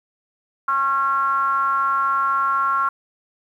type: ring-modulated tone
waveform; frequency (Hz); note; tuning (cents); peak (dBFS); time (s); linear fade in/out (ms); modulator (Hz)
triangle; 142; C#3; +42; -12; 0.68-2.89; 5; 1230
effects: 9-bit